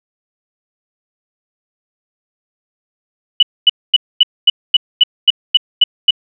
sine tone bursts, 2960 Hz, F#7, in tune, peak -3 dBFS, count 11, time 3.4-6.108 s, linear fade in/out 5 ms, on 28 ms, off 240 ms, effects none

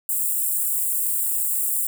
white high-pass noise, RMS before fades -23 dBFS, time 0.09-1.87 s, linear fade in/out 2 ms, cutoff 7500 Hz, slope 96 dB/octave, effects none

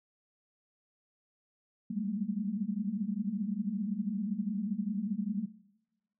sine tone cluster, 189.3 / 201.7 / 216.9 / 226.9 Hz, F#3 / G3 / A3 / A#3, +40 / +50 / -25 / -47 cents, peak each -38 / -35 / -39 / -36 dBFS, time 1.9-5.46 s, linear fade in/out 10 ms, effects noise-tail reverb RT60 1.0 s tail -19 dB re dry

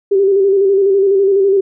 sine tone with vibrato, 392.3 Hz, G4, 1 cent sharp, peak -8 dBFS, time 0.11-1.61 s, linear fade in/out 10 ms, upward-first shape square, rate 12 Hz, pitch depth 39 cents each way, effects none

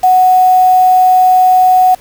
sine tone with quantisation, 740 Hz, F#5, in tune, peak -4 dBFS, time 0.03-1.95 s, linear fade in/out 10 ms, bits 4, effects pink hiss -41 dBFS RMS until 2 s

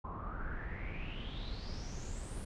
brown noise with low-pass filter sweep, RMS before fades -41 dBFS, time 0.04-2.45 s, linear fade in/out 10 ms, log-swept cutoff 1000 to 10000 Hz, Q 8.5, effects none

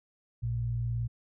sine tone pair together, 58.75 / 117.5 Hz, A#1 / A#2, +14 / +14 cents, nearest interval octave, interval 1200 cents, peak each -37 / -29 dBFS, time 0.42-1.08 s, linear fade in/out 20 ms, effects none

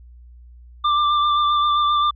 square tone with vibrato, 1183 Hz, D6, 12 cents sharp, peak -16 dBFS, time 0.84-2.11 s, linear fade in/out 10 ms, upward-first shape sine, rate 7.6 Hz, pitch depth 19 cents each way, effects added 60 Hz sine -41 dBFS peak until 2.15 s + resampled to 11025 Hz

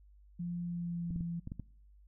sine tone with pitch glide, 173.8 to 170.12 Hz, F3 to F3, -8 to -45 cents, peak -35 dBFS, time 0.39-1.4 s, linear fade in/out 10 ms, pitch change -37 cents, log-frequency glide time 0.63-1.16 s
clicks, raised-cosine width 5 ms, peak -28 dBFS, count 6, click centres 1.107 / 1.161 / 1.208 / 1.474 / 1.519 / 1.597 s
effects noise-tail reverb RT60 0.7 s tail -24 dB re dry + added 50 Hz sine -57 dBFS peak until 2.07 s

